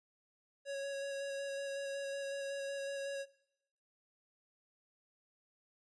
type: tone with vibrato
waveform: square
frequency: 554.4 Hz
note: C#5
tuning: in tune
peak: -39 dBFS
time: 0.65-3.26 s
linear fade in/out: 50 ms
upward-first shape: square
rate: 5.4 Hz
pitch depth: 10 cents each way
effects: noise-tail reverb RT60 0.8 s tail -20 dB re dry + resampled to 22050 Hz